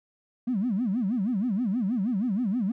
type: tone with vibrato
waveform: triangle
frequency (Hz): 218.7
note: A3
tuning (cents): -10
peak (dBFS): -20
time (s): 0.47-2.72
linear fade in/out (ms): 10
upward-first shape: sine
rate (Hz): 6.3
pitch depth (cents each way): 290
effects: tanh soft clip ceiling -21 dBFS